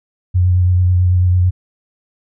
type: tone with vibrato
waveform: sine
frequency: 90.3 Hz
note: F#2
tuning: 42 cents flat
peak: -9 dBFS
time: 0.34-1.51 s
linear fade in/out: 20 ms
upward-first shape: triangle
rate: 9.1 Hz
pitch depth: 28 cents each way
effects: none